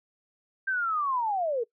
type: linear sweep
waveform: sine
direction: down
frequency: 1587 to 440 Hz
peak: -25 dBFS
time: 0.67-1.64 s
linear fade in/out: 10 ms
effects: noise-tail reverb RT60 0.1 s tail -21 dB re dry